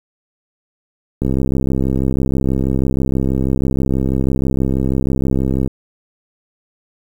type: click train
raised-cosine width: 3 ms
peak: -5 dBFS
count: 296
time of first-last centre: 1.22-5.676 s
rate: 66.2 Hz
effects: 7-bit